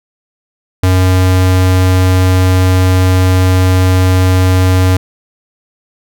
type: tone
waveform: square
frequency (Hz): 92.5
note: F#2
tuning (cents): 0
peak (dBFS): -7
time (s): 0.83-4.97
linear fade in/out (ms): 5
effects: none